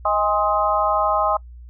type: harmonic tone with a mistuned harmonic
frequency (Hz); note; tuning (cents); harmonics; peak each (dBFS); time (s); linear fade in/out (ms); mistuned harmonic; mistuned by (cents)
210; G#3; +19; 3 / 4 / 5 / 6; -22 / -22 / -22 / -22; 0.05-1.37; 5; 4; -47
effects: noise-tail reverb RT60 0.1 s tail -24 dB re dry + added 60 Hz sine -37 dBFS peak until 1.69 s